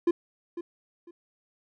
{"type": "tone with echo", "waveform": "triangle", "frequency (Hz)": 344.1, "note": "F4", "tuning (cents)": -26, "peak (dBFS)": -17, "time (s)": [0.07, 0.11], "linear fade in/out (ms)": 5, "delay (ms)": 500, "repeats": 2, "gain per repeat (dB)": -13, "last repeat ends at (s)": 1.11, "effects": []}